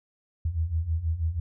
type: beating tone pair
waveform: sine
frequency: 77.78 / 83.98 Hz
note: D#2 / E2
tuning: 0 / +33 cents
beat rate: 6.2 Hz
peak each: -30 / -26 dBFS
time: 0.45-1.4 s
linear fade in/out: 5 ms
effects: none